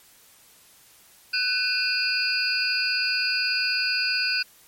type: tone cluster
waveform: sine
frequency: 1500 / 2456 / 2678 / 4352 / 4820 Hz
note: F#6 / D#7 / E7 / C#8 / D8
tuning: +23 / -23 / +27 / -33 / +44 cents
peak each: -27 / -31 / -30 / -31 / -25 dBFS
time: 1.33-4.43 s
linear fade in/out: 10 ms
effects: white hiss -54 dBFS RMS until 4.67 s + MP3 64 kbps